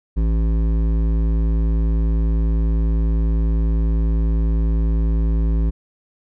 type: tone with hard clipping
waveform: triangle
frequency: 55 Hz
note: A1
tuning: in tune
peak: -17 dBFS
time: 0.16-5.71 s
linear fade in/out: 20 ms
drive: 16 dB
effects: none